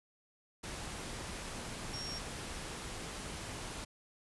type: tone in noise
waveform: sine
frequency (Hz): 5560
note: F8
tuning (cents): -9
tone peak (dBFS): -41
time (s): 1.93-2.19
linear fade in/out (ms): 10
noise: pink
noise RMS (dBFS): -43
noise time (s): 0.63-3.85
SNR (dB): -1
effects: resampled to 24000 Hz